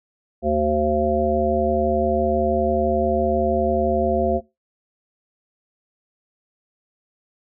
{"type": "harmonic tone", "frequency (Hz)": 75.5, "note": "D2", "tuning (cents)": 48, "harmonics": [1, 3, 5, 7, 9], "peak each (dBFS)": [-27, -24, -23, -24, -22], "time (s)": [0.42, 4.41], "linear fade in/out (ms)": 50, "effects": ["noise-tail reverb RT60 0.2 s tail -18 dB re dry"]}